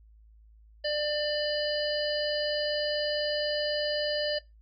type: harmonic tone with a mistuned harmonic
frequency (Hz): 596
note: D5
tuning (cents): +25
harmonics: 1 / 3 / 5 / 7 / 8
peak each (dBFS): -29 / -36 / -37 / -38 / -35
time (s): 0.84-4.39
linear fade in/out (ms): 10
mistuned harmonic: 8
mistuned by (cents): +20
effects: noise-tail reverb RT60 0.2 s tail -19 dB re dry + added 54 Hz sine -53 dBFS peak until 4.61 s